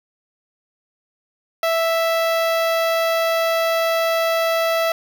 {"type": "tone with notch filter", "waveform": "sawtooth", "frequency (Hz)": 659.3, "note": "E5", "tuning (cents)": 0, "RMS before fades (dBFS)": -19, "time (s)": [1.63, 4.92], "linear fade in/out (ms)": 2, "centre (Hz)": 8100, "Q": 0.93, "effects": ["8-bit"]}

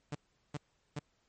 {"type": "tone bursts", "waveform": "sawtooth", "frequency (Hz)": 146.83, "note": "D3", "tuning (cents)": 0, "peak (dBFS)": -32, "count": 3, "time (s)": [0.12, 0.993], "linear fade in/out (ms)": 5, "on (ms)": 31, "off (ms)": 390, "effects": ["pink hiss -75 dBFS RMS until 1.28 s", "MP3 32 kbps"]}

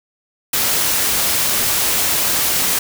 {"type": "noise", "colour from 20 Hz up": "white", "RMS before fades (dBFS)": -17, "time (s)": [0.53, 2.79], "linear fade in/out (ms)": 5, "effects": []}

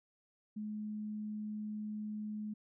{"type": "tone", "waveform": "sine", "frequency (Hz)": 212.2, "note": "G#3", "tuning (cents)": 38, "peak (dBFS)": -38, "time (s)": [0.56, 2.54], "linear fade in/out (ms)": 10, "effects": []}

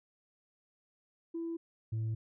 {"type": "tone pair in turn", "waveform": "sine", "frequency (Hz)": [332.8, 111.06], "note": ["E4", "A2"], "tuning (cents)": [17, 17], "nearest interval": "octave + perfect fifth", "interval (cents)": 1900, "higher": "first", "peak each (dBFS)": [-34, -29], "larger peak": "second", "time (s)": [[1.34, 1.57], [1.92, 2.15]], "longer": "neither", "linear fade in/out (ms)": 10, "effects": ["tanh soft clip ceiling -31 dBFS"]}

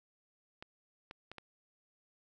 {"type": "clicks", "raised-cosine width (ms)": 0.3, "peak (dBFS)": -30, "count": 4, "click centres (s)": [0.625, 1.111, 1.316, 1.383], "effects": []}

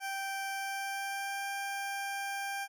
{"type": "tone with pitch glide", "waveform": "20% pulse", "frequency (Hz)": [782, 792.9], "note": ["G5", "G5"], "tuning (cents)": [-4, 20], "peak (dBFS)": -30, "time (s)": [0, 2.68], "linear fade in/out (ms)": 50, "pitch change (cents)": 24, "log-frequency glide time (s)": [0.53, 1.47], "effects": []}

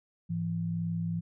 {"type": "tone pair together", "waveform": "sine", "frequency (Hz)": [106.1, 168.42], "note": ["G#2", "E3"], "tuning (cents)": [38, 37], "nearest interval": "minor sixth", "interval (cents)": 799, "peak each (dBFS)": [-36, -30], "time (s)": [0.29, 1.21], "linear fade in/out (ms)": 20, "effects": []}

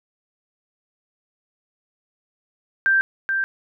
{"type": "tone with echo", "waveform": "sine", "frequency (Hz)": 1574, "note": "G6", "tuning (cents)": 7, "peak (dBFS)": -14, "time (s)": [2.86, 3.01], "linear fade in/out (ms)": 0, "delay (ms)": 430, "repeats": 1, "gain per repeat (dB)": -5, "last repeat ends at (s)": 3.44, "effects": []}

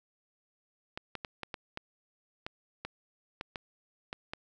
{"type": "clicks", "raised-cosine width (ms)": 0.3, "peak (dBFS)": -21, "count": 12, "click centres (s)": [0.975, 1.153, 1.248, 1.433, 1.542, 1.774, 2.465, 2.85, 3.411, 3.558, 4.129, 4.335], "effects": []}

